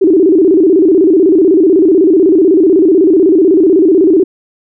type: tone with vibrato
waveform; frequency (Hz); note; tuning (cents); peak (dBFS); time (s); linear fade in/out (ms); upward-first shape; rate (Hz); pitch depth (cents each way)
sine; 349.2; F4; 0; -4; 0.01-4.24; 10; square; 16; 170
effects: none